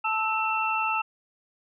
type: tone cluster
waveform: sine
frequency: 878 / 1309 / 2694 Hz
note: A5 / E6 / E7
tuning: -4 / -13 / +37 cents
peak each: -28 dBFS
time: 0.04-1.02 s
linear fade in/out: 10 ms
effects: none